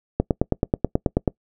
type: click train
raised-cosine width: 2 ms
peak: -4 dBFS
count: 11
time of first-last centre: 0.2-1.278 s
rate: 9.28 Hz
effects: noise-tail reverb RT60 0.1 s tail -24 dB re dry